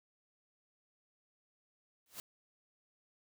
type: noise with exponential growth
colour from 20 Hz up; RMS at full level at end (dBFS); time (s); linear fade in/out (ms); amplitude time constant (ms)
white; -41; 2.06-2.2; 1; 30
effects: none